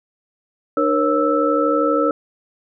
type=tone cluster; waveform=sine; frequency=299.7 / 474.6 / 547 / 1316 Hz; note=D4 / A#4 / C#5 / E6; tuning=+35 / +31 / -23 / -3 cents; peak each=-20 dBFS; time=0.77-2.11 s; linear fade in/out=2 ms; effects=none